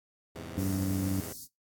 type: chord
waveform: 10% pulse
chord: E augmented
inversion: none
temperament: equal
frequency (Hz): 82.41 / 103.83 / 130.81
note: E2 / G#2 / B#2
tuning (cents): 0 / 0 / 0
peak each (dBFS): -34 / -37 / -38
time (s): 0.35-1.33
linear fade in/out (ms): 10
type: band-stop noise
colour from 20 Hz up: white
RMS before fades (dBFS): -44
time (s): 0.56-1.48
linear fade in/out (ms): 50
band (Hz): 300 to 4500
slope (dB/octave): 48
type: harmonic tone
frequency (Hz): 95.6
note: G2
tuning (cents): -43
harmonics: 1 / 2 / 3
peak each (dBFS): -32 / -33 / -32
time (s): 0.57-1.21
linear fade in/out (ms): 10
effects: noise-tail reverb RT60 0.2 s tail -23 dB re dry + AAC 64 kbps